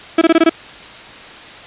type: tone bursts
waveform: 35% pulse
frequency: 328.2 Hz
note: E4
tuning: 8 cents flat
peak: -5 dBFS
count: 6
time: 0.18-0.495 s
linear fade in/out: 5 ms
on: 35 ms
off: 21 ms
effects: white hiss -35 dBFS RMS until 1.66 s + resampled to 8000 Hz